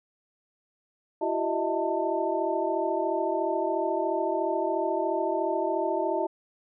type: tone cluster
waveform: sine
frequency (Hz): 336.1 / 379.1 / 616 / 650 / 893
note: E4 / F#4 / D#5 / E5 / A5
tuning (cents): +34 / +42 / -17 / -24 / +25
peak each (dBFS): -31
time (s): 1.21-6.27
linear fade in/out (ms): 10
effects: none